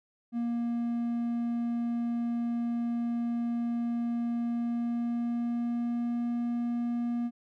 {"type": "tone with pitch glide", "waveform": "triangle", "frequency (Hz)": [235.8, 238.1], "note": ["A#3", "A#3"], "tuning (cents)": [20, 37], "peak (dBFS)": -26, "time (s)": [0.32, 7.31], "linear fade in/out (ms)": 50, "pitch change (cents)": 17, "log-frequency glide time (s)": [4.47, 6.29], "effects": []}